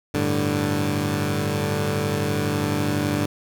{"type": "chord", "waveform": "15% pulse", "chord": "G suspended second", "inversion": "none", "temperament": "equal", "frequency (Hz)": [98, 110, 146.83], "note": ["G2", "A2", "D3"], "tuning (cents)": [0, 0, 0], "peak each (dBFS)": [-19, -22, -18], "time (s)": [0.14, 3.26], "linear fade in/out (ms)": 5, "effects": []}